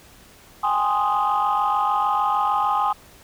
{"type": "chord", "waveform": "sine", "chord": "Ab major seventh", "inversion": "third", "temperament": "equal", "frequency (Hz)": [784, 830.6, 1046.5, 1244.5], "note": ["G5", "Ab5", "C6", "Eb6"], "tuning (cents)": [0, 0, 0, 0], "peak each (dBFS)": [-26, -21, -23, -22], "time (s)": [0.63, 2.93], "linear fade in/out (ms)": 10, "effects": ["tanh soft clip ceiling -12 dBFS", "pink hiss -49 dBFS RMS until 3.23 s"]}